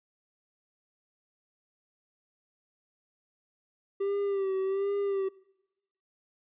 triangle tone with vibrato, 392 Hz, G4, in tune, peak -25 dBFS, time 4-5.29 s, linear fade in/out 10 ms, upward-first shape sine, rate 1.3 Hz, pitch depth 49 cents each way, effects noise-tail reverb RT60 0.9 s tail -23 dB re dry + resampled to 8000 Hz

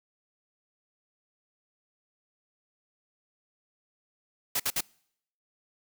white noise bursts, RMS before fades -28 dBFS, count 3, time 4.55-4.808 s, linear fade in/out 5 ms, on 48 ms, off 57 ms, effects noise-tail reverb RT60 0.7 s tail -26 dB re dry

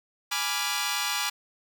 10% pulse chord, G# diminished seventh, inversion none, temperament equal, 830.6 / 987.8 / 1174.7 / 1396.9 Hz, G#5 / B5 / D6 / F6, 0 / 0 / 0 / 0 cents, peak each -24 / -24 / -23 / -25 dBFS, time 0.31-1.3 s, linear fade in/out 10 ms, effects none

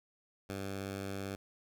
10% pulse tone, 97.8 Hz, G2, 4 cents flat, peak -30 dBFS, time 0.49-1.36 s, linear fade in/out 10 ms, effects none

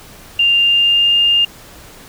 sine tone with pitch glide, 2794 to 2812 Hz, F7 to F7, 0 to +11 cents, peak -9 dBFS, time 0.39-1.45 s, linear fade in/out 5 ms, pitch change +11 cents, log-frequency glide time 0.54-1.14 s, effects pink hiss -39 dBFS RMS until 2.08 s

